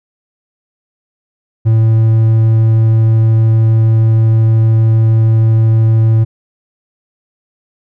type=tone; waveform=triangle; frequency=111.7 Hz; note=A2; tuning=27 cents sharp; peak=-4 dBFS; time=1.65-6.25 s; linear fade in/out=20 ms; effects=none